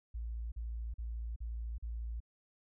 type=tone bursts; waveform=sine; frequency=57 Hz; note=A#1; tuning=38 cents flat; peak=-37 dBFS; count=5; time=0.14-2.204 s; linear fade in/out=10 ms; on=380 ms; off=41 ms; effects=none